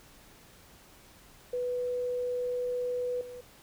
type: tone with level steps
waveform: sine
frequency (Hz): 493.9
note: B4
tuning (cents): 0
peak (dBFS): -29 / -41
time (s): 1.53-3.41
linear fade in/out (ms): 5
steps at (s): 3.21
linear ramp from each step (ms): 2
effects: pink hiss -56 dBFS RMS until 3.62 s